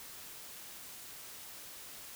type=silence; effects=white hiss -49 dBFS RMS until 2.15 s